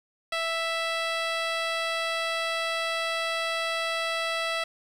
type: tone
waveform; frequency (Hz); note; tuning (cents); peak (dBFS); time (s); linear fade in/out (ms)
10% pulse; 660; E5; +2; -18; 0.32-4.64; 5
effects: low-pass 7000 Hz 12 dB/octave + 8-bit